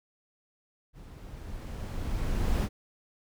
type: noise with level ramp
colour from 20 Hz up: brown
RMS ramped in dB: -47 to -25 dBFS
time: 0.93-2.69 s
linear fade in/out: 50 ms
effects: none